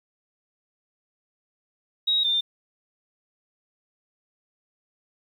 sine tone pair in turn, 3800 / 3596 Hz, A#7 / A7, +33 / +37 cents, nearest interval minor second, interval 96 cents, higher first, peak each -19 / -20 dBFS, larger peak first, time 2.07-2.24 / 2.24-2.41 s, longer neither, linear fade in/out 10 ms, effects 9-bit

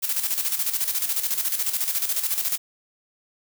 blue noise with tremolo, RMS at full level -23 dBFS, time 0.02-2.58 s, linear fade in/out 20 ms, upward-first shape square, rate 14 Hz, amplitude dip 60%, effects none

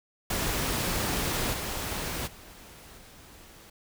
pink noise with level steps, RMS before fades -29 / -33 / -49 / -51 dBFS, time 0.3-3.7 s, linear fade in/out 5 ms, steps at 1.52 / 2.26 / 2.97 s, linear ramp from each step 20 ms, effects none

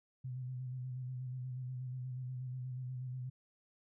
sine tone with vibrato, 127.2 Hz, C3, 48 cents flat, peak -39 dBFS, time 0.24-3.3 s, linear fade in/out 10 ms, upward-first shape square, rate 8.3 Hz, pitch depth 31 cents each way, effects none

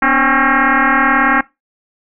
sine tone with frequency modulation, 250.8 Hz, B3, 27 cents sharp, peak -9 dBFS, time 0.02-1.41 s, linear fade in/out 5 ms, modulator 270 Hz, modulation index 6.7, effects noise-tail reverb RT60 0.2 s tail -20 dB re dry

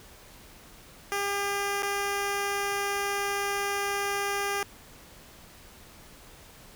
10% pulse tone with dropouts, 401.7 Hz, G4, 42 cents sharp, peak -19 dBFS, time 1.12-4.63 s, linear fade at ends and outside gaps 0 ms, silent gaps 1.824-1.831 s, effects pink hiss -51 dBFS RMS until 6.75 s

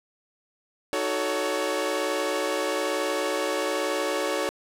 sawtooth chord, D# half-diminished seventh, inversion none, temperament equal with one note detuned, 311.1 / 370 / 440 / 561.1 Hz, D#4 / F#4 / A4 / C#5, 0 / 0 / 0 / +21 cents, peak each -29 / -28 / -27 / -24 dBFS, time 0.93-4.49 s, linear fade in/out 0 ms, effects low-pass 12000 Hz 12 dB/octave

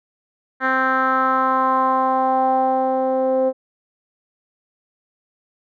10% pulse tone with low-pass filter sweep, 261.6 Hz, C4, in tune, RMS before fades -18 dBFS, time 0.6-3.53 s, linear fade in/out 50 ms, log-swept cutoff 1700 to 530 Hz, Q 3.9, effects none

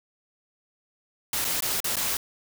white noise with dropouts, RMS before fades -27 dBFS, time 1.33-2.17 s, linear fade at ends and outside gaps 2 ms, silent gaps 1.445-1.449 / 1.606-1.623 / 1.803-1.843 / 1.957-1.967 s, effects none

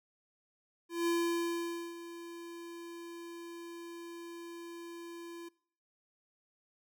square tone with ADSR envelope, 340 Hz, F4, 46 cents flat, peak -29 dBFS, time 0.89-5.49 s, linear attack 180 ms, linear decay 870 ms, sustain -16 dB, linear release 10 ms, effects noise-tail reverb RT60 0.6 s tail -24 dB re dry

